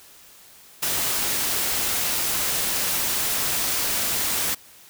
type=noise; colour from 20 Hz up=white; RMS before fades=-24 dBFS; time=0.82-4.55 s; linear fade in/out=10 ms; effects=white hiss -49 dBFS RMS until 4.89 s